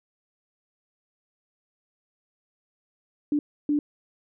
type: tone bursts at uneven times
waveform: sine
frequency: 293.7 Hz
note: D4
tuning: in tune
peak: -20 dBFS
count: 2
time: 3.32-3.39 / 3.69-3.79 s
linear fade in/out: 2 ms
effects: none